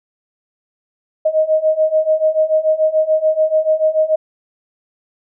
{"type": "beating tone pair", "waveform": "sine", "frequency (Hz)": [622.3, 629.2], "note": ["D#5", "D#5"], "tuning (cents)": [0, 19], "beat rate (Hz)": 6.9, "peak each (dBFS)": [-16, -14], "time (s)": [1.25, 4.16], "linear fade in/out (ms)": 10, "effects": []}